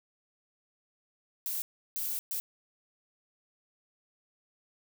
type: noise bursts at uneven times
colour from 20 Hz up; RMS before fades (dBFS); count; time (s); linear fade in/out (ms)
violet; -34; 3; 1.46-1.62 / 1.96-2.19 / 2.31-2.4; 0
effects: none